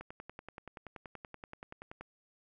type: click train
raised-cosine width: 0.5 ms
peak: -30 dBFS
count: 22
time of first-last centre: 0.01-2.01 s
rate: 10.5 Hz
effects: none